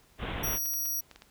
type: low-pass noise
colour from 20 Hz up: pink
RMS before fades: -35 dBFS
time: 0.18-0.59 s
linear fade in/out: 50 ms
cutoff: 3600 Hz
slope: 96 dB/octave
type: tone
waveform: 10% pulse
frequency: 5750 Hz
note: F8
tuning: 50 cents sharp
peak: -24 dBFS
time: 0.43-1.01 s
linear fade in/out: 10 ms
type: clicks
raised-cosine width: 0.2 ms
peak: -30 dBFS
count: 6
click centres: 0.658 / 0.737 / 0.857 / 1.113 / 1.16 / 1.221 s
effects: pink hiss -62 dBFS RMS until 1.3 s